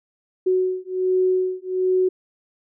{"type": "beating tone pair", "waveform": "sine", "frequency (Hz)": [370, 371.3], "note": ["F#4", "F#4"], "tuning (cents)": [0, 6], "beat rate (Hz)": 1.3, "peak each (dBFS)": [-21, -21], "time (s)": [0.46, 2.09], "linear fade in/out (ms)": 10, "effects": []}